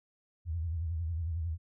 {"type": "tone with vibrato", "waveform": "sine", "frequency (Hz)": 82.5, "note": "E2", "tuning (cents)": 2, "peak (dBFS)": -31, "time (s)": [0.45, 1.58], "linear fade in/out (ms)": 50, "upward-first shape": "sine", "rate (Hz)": 11, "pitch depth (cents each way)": 110, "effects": []}